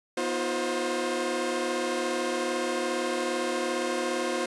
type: tone cluster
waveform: sawtooth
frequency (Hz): 244.8 / 318.5 / 356 / 527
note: B3 / D#4 / F4 / C5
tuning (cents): -15 / +41 / +33 / +12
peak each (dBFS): -31 / -32 / -27 / -27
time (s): 0.17-4.46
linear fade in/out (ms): 5
effects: resampled to 24000 Hz